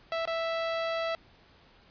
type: tone with dropouts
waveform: sawtooth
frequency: 659.3 Hz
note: E5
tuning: in tune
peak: -25 dBFS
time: 0.12-1.15 s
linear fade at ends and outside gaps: 1 ms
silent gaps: 0.254-0.275 s
effects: pink hiss -59 dBFS RMS until 1.9 s + resampled to 11025 Hz